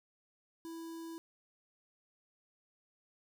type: tone with notch filter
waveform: square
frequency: 329.6 Hz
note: E4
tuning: in tune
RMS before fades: -45 dBFS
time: 0.65-1.18 s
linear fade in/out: 0 ms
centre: 2200 Hz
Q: 0.86
effects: none